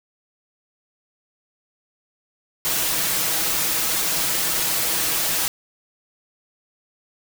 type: noise with comb filter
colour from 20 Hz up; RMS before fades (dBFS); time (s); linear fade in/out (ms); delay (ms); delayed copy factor
white; -22; 2.65-5.48; 0; 6.2; +0.7
effects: none